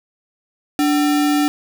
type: tone with sample-and-hold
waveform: sine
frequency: 292.7 Hz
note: D4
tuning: 6 cents flat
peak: -13 dBFS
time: 0.79-1.48 s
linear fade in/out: 0 ms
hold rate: 1050 Hz
effects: none